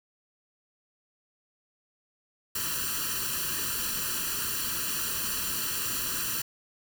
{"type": "noise with comb filter", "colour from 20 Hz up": "white", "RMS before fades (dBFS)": -31, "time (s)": [2.55, 6.42], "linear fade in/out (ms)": 5, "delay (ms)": 0.69, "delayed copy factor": 0.9, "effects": []}